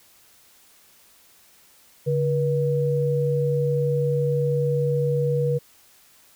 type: tone pair together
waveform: sine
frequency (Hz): 143.3 / 482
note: D3 / B4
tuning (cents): -42 / -42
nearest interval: octave + major sixth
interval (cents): 2100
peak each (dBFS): -22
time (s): 2.06-5.59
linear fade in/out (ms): 20
effects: white hiss -55 dBFS RMS until 6.35 s